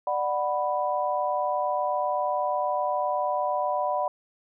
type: chord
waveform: sine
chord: B minor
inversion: first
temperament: just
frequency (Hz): 592.7 / 740.8 / 987.8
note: D5 / F#5 / B5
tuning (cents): +16 / +2 / 0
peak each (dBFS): -28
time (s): 0.07-4.08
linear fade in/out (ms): 2
effects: none